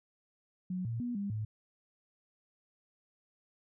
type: tone with pitch steps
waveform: sine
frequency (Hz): 183.2 / 115.4 / 242.3 / 200.8 / 108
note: F#3 / A#2 / B3 / G3 / A2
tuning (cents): -17 / -17 / -33 / +42 / -32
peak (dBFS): -33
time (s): 0.7-1.45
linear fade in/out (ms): 5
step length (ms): 150
effects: none